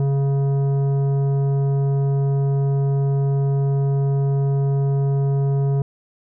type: tone with tanh clipping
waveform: triangle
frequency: 138.59 Hz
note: C#3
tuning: in tune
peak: -18 dBFS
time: 0-5.82 s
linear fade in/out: 2 ms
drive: 15 dB
effects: none